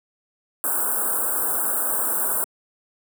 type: band-stop noise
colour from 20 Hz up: white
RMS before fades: -23 dBFS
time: 0.64-2.44 s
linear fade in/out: 0 ms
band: 1600 to 7900 Hz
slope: 96 dB/octave
effects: high-pass 300 Hz 12 dB/octave